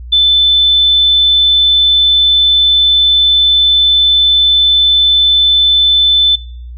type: tone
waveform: sine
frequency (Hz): 3520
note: A7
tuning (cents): 0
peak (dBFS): -5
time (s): 0.12-6.36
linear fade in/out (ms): 10
effects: noise-tail reverb RT60 0.6 s tail -25 dB re dry + added 60 Hz sine -25 dBFS peak until 6.77 s